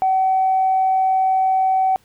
sine tone, 759 Hz, F#5, 44 cents sharp, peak -13 dBFS, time 0.02-1.96 s, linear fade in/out 0 ms, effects tanh soft clip ceiling -9 dBFS + pink hiss -57 dBFS RMS until 2.04 s

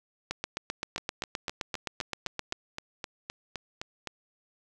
two click trains, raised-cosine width 0.2 ms, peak -14 / -18 dBFS, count 18 / 13, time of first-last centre 0.31-2.524 / 0.98-4.073 s, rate 7.68 / 3.88 Hz, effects none

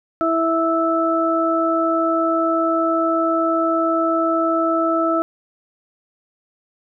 harmonic tone, 328.4 Hz, E4, 6 cents flat, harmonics 1 / 2 / 4, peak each -20 / -20 / -20 dBFS, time 0.21-5.22 s, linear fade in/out 0 ms, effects none

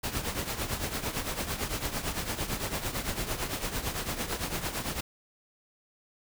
pink noise with tremolo, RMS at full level -30 dBFS, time 0.03-5.01 s, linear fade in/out 10 ms, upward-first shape triangle, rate 8.9 Hz, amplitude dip 75%, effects none

